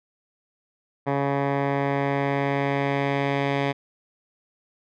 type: tone with low-pass filter sweep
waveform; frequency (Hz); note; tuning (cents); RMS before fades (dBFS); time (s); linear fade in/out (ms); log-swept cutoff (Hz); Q
10% pulse; 139.9; C#3; +16; -24; 1.06-3.73; 20; 1400 to 2800; 1.4
effects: none